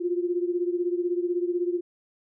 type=beating tone pair; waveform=sine; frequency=348.5 / 364.5 Hz; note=F4 / F#4; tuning=-4 / -26 cents; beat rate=16 Hz; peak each=-25 / -29 dBFS; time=0-1.81 s; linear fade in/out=20 ms; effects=none